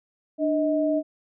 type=tone pair together; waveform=sine; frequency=297.8 / 631 Hz; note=D4 / D#5; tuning=+24 / +24 cents; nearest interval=octave + minor second; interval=1300 cents; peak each=-23 dBFS; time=0.38-1.03 s; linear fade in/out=50 ms; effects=none